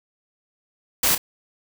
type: noise with echo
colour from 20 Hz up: white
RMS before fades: -19 dBFS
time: 1.03-1.15 s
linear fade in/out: 5 ms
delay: 30 ms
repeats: 1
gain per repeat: -9 dB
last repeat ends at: 1.18 s
effects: none